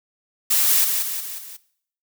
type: noise with echo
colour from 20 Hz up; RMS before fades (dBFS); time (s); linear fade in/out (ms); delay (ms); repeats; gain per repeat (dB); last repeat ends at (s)
blue; -18; 0.5-0.85; 10; 180; 4; -5; 1.57
effects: noise-tail reverb RT60 0.6 s tail -18 dB re dry